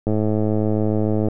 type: click train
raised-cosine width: 2 ms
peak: -8 dBFS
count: 131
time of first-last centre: 0.07-1.285 s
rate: 107 Hz
effects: none